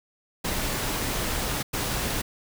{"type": "noise bursts at uneven times", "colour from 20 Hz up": "pink", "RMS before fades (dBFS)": -28, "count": 2, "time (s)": [[0.44, 1.63], [1.73, 2.22]], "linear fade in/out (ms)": 10, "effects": []}